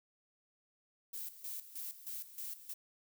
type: noise with tremolo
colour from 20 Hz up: violet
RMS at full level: -43 dBFS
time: 1.13-2.74 s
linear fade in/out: 10 ms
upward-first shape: square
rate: 3.2 Hz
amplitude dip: 75%
effects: none